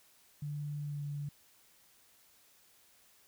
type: tone with pitch glide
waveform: sine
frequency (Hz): 146.83 to 144.64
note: D3 to D3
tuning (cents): 0 to -26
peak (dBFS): -36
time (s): 0.42-1.29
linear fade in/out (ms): 5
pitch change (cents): -26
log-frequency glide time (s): 0.82-1.01
effects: white hiss -65 dBFS RMS until 3.27 s